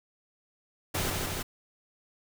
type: noise with echo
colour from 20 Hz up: pink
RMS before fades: -30 dBFS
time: 0.94-1.11 s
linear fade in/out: 10 ms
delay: 160 ms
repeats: 2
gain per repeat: -2 dB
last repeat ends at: 1.43 s
effects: none